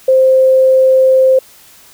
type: tone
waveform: sine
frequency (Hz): 523.3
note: C5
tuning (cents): 0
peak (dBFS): -5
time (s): 0.08-1.39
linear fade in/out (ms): 5
effects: white hiss -42 dBFS RMS until 1.93 s